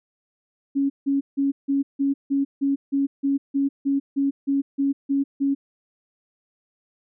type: tone bursts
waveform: sine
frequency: 277.2 Hz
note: C#4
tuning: in tune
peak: -18 dBFS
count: 16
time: 0.75-5.55 s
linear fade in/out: 20 ms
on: 150 ms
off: 160 ms
effects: none